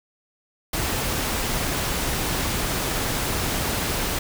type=noise; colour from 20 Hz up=pink; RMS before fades=-25 dBFS; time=0.73-4.19 s; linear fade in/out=5 ms; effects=none